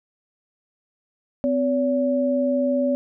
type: tone pair together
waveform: sine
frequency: 256 / 569.4 Hz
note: C4 / C#5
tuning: -38 / +46 cents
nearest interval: octave + major second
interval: 1384 cents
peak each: -21 dBFS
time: 1.44-2.95 s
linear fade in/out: 0 ms
effects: none